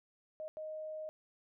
sine tone bursts at uneven times, 622.3 Hz, D#5, in tune, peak -40 dBFS, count 2, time 0.4-0.48 / 0.57-1.09 s, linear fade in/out 0 ms, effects none

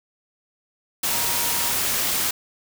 sine tone in noise, 946 Hz, A#5, 25 cents sharp, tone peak -34 dBFS, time 1.11-1.72 s, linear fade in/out 5 ms, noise white, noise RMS -23 dBFS, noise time 1.03-2.31 s, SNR -14 dB, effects none

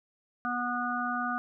harmonic tone, 244.3 Hz, B3, 19 cents flat, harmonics 1 / 3 / 5 / 6, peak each -35 / -35 / -33 / -34 dBFS, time 0.45-1.38 s, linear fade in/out 0 ms, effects none

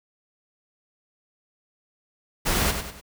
pink noise with echo, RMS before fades -23 dBFS, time 2.45-2.72 s, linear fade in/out 20 ms, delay 98 ms, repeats 3, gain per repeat -7 dB, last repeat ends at 3.014 s, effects none

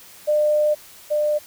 sine tone pair in turn, 601 / 598.7 Hz, D5 / D5, +40 / +33 cents, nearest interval unison, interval 7 cents, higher first, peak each -15 / -17 dBFS, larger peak first, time 0.27-0.75 / 1.1-1.39 s, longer first, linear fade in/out 20 ms, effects white hiss -45 dBFS RMS until 1.46 s

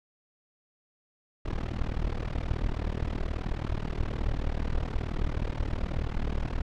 brown noise with amplitude modulation, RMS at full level -26 dBFS, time 1.45-6.62 s, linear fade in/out 10 ms, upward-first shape sine, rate 38.8 Hz, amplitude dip 95%, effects low-pass 4000 Hz 12 dB/octave

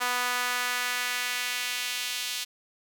sawtooth tone with high-pass filter sweep, 246.9 Hz, B3, in tune, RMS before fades -30 dBFS, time 0-2.45 s, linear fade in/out 20 ms, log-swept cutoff 1100 to 3400 Hz, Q 1.3, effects none

